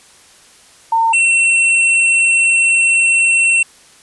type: tone pair in turn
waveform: sine / square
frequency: 908 / 2708 Hz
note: A#5 / E7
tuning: -46 / +46 cents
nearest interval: octave + perfect fifth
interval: 1892 cents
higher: second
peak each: -10 dBFS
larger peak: neither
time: 0.92-1.13 / 1.13-3.63 s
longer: second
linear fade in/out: 5 ms
effects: white hiss -45 dBFS RMS until 4.02 s + resampled to 24000 Hz